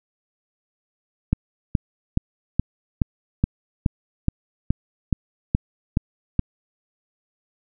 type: click train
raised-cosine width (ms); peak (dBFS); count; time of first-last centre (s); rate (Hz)
5; -5; 13; 1.33-6.393; 2.37
effects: none